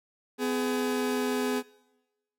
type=tone pair together; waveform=40% pulse; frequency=252.9 / 419.3 Hz; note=B3 / G#4; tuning=+41 / +17 cents; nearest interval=major sixth; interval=876 cents; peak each=-28 dBFS; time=0.38-1.63 s; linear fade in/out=50 ms; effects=noise-tail reverb RT60 1.0 s tail -21 dB re dry + MP3 64 kbps